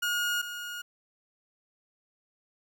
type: tone pair in turn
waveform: 30% pulse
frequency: 1434 / 1434 Hz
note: F6 / F6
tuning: +45 / +45 cents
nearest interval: unison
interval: 0 cents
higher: neither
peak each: -24 / -33 dBFS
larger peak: first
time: 0.02-0.42 / 0.42-0.82 s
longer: neither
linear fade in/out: 10 ms
effects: 10-bit